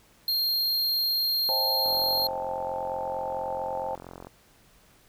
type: tone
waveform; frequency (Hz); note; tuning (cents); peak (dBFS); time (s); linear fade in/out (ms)
square; 4214; C8; +12; -24; 0.28-2.27; 2
type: chord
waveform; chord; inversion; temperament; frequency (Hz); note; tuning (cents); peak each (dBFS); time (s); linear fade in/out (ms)
sine; A half-diminished seventh; first; just; 528 / 633.6 / 792 / 880; C5 / Eb5 / G5 / A5; +16 / +31 / +18 / 0; -33 / -38 / -34 / -34; 1.49-3.95; 0
type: click train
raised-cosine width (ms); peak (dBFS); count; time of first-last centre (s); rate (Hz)
1; -27; 108; 1.86-4.27; 44.4
effects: pink hiss -59 dBFS RMS until 5.08 s